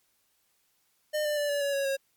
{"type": "tone with pitch steps", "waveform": "square", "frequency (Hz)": [606, 595.2, 584.7, 574.3, 564.1, 554.1, 544.3], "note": ["D#5", "D5", "D5", "D5", "C#5", "C#5", "C#5"], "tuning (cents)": [-46, 23, -8, -39, 30, -1, -32], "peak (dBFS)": -27, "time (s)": [1.13, 1.97], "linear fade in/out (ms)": 20, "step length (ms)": 120, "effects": ["white hiss -71 dBFS RMS until 2.16 s", "MP3 96 kbps"]}